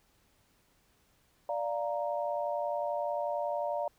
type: chord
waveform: sine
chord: Bb major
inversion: first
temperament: equal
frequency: 587.3 / 698.5 / 932.3 Hz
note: D5 / F5 / Bb5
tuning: 0 / 0 / 0 cents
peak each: -33 / -35 / -37 dBFS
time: 1.49-3.88 s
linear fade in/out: 2 ms
effects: pink hiss -69 dBFS RMS until 3.98 s